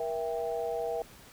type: chord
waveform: sine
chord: E diminished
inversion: second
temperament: just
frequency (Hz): 474.7 / 659.3 / 791.1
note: Bb4 / E5 / G5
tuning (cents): +31 / 0 / +16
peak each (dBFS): -33 / -34 / -38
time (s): 0-1.02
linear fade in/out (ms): 2
effects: pink hiss -53 dBFS RMS until 1.32 s